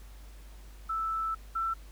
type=tone pair in turn; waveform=sine; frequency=1318.5 / 1336.9 Hz; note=E6 / E6; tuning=0 / +24 cents; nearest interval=unison; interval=24 cents; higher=second; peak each=-29 / -28 dBFS; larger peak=second; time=0.89-1.35 / 1.55-1.74 s; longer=first; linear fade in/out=10 ms; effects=added 50 Hz sine -46 dBFS peak until 1.91 s + pink hiss -58 dBFS RMS until 1.91 s